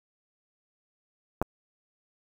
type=clicks; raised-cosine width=1 ms; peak=-10 / -23 dBFS; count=2; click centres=1.416 / 1.425 s; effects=7-bit